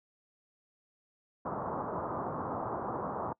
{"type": "low-pass noise", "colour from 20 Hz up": "white", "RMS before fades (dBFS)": -36, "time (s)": [1.45, 3.33], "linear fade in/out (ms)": 5, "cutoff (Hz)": 1200, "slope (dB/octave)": 48, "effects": ["noise-tail reverb RT60 0.1 s tail -25 dB re dry", "high-pass 100 Hz 12 dB/octave"]}